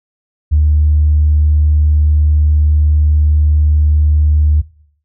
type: tone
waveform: sine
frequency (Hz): 75.4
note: D2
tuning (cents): +46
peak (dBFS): -6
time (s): 0.51-4.62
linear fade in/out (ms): 20
effects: noise-tail reverb RT60 0.6 s tail -20 dB re dry + tanh soft clip ceiling -2 dBFS